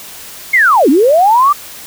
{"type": "linear two-way sweep", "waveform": "sine", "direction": "down then up", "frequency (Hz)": [2200, 246.9, 1202], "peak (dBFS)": -5, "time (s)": [0.53, 1.53], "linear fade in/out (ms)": 10, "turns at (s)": 0.89, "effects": ["white hiss -31 dBFS RMS until 1.86 s"]}